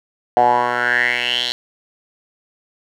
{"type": "tone with band-pass filter sweep", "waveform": "10% pulse", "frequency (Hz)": 121.9, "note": "B2", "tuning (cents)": -22, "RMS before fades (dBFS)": -17, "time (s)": [0.37, 1.52], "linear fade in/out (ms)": 0, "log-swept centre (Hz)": [730, 3900], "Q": 6.3, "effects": []}